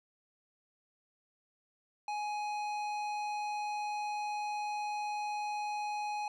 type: tone with tanh clipping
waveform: triangle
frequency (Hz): 836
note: G#5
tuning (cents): +11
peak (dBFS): -36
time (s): 2.08-6.28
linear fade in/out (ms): 2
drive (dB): 18
effects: none